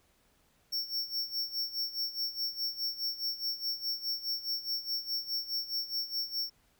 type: tone with tremolo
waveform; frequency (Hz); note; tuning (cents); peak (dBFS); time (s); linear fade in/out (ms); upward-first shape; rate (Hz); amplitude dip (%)
square; 5460; F8; -40; -30; 0.72-6.5; 10; sine; 4.8; 80
effects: pink hiss -69 dBFS RMS until 6.79 s